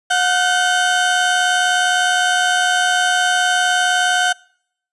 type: tone pair together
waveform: 30% pulse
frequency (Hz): 725 / 1529.6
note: F#5 / G6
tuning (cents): -35 / -43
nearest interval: octave + minor second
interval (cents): 1292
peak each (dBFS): -14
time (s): 0.1-4.33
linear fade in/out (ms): 10
effects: noise-tail reverb RT60 0.7 s tail -26 dB re dry + resampled to 24000 Hz